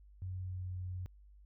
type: tone with pitch glide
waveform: sine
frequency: 92.5 to 91.38 Hz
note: F#2 to F#2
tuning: 0 to -21 cents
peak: -38 dBFS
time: 0.22-1.06 s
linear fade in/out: 0 ms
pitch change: -21 cents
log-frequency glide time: 0.38-0.71 s
effects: added 50 Hz sine -56 dBFS peak until 1.45 s